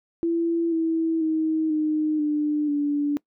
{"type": "tone with pitch steps", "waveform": "sine", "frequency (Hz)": [335.3, 325.8, 316.5, 307.5, 298.7, 290.2], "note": ["E4", "E4", "D#4", "D#4", "D4", "D4"], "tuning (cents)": [30, -20, 30, -20, 29, -21], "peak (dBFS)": -20, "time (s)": [0.23, 3.17], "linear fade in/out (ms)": 0, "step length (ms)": 490, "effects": ["noise-tail reverb RT60 0.1 s tail -23 dB re dry"]}